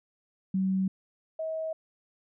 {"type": "tone pair in turn", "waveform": "sine", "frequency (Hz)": [190, 639.1], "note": ["F#3", "D#5"], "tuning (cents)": [46, 46], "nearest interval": "octave + major sixth", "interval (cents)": 2100, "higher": "second", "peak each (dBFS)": [-24, -30], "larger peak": "first", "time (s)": [[0.54, 0.88], [1.39, 1.73]], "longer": "neither", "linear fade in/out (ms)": 5, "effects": []}